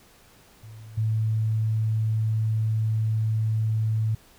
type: tone with level steps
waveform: sine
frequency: 110 Hz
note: A2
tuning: in tune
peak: -40 / -21 dBFS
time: 0.63-4.15 s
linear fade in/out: 5 ms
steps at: 0.97 s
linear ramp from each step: 10 ms
effects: pink hiss -55 dBFS RMS until 4.38 s